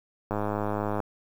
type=click train; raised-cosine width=1 ms; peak=-15 dBFS; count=73; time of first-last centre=0.31-1.002 s; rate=104 Hz; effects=8-bit